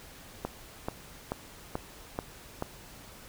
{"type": "click train", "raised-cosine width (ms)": 1, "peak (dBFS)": -17, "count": 6, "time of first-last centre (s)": [0.45, 2.624], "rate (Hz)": 2.3, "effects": ["pink hiss -50 dBFS RMS until 3.28 s"]}